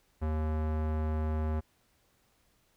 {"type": "tone with low-pass filter", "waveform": "square", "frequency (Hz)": 77.78, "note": "D#2", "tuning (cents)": 0, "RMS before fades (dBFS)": -31, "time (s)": [0.21, 1.61], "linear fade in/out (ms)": 20, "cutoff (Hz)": 1200, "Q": 0.86, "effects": ["pink hiss -70 dBFS RMS until 2.76 s"]}